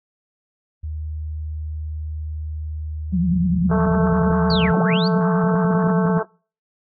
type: tone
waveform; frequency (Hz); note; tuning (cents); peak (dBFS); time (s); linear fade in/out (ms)
sine; 77.2; D#2; -13; -25; 0.83-4.72; 10
type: tone with vibrato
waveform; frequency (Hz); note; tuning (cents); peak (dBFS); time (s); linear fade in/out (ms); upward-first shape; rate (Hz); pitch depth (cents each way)
sine; 177.1; F3; +24; -16; 3.12-6.2; 20; triangle; 9.8; 130
type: harmonic tone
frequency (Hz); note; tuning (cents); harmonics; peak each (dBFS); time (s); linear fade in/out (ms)
220; A3; 0; 2 / 3 / 4 / 5 / 6 / 7; -23 / -27 / -29 / -31 / -33 / -34; 3.71-6.23; 5
type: linear two-way sweep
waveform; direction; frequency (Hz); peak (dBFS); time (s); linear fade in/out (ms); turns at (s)
sine; down then up; 4699 to 194.8 to 4699; -25; 4.5-5.08; 2; 4.78
effects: noise-tail reverb RT60 0.4 s tail -24 dB re dry + AAC 32 kbps